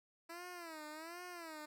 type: tone with vibrato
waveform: 10% pulse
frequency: 329.6 Hz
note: E4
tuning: in tune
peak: -39 dBFS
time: 0.29-1.66 s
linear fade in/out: 10 ms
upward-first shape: sine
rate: 1.3 Hz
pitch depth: 150 cents each way
effects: none